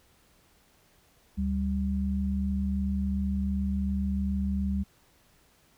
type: tone pair together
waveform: sine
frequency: 73.3 / 196.07 Hz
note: D2 / G3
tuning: -3 / +1 cents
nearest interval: octave + perfect fourth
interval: 1704 cents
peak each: -29 / -28 dBFS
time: 1.37-4.84 s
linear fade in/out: 20 ms
effects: pink hiss -63 dBFS RMS until 5.77 s